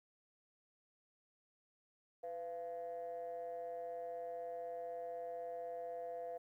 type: ring-modulated tone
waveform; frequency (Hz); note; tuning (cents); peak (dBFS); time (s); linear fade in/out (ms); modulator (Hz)
triangle; 92; F#2; -9; -36; 2.23-6.38; 10; 594
effects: tanh soft clip ceiling -36 dBFS + 13-bit